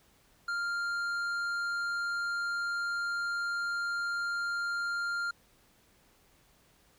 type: tone with tanh clipping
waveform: sine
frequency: 1396.9 Hz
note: F6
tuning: in tune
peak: -32 dBFS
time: 0.48-5.31 s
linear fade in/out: 5 ms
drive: 9 dB
effects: pink hiss -65 dBFS RMS until 6.98 s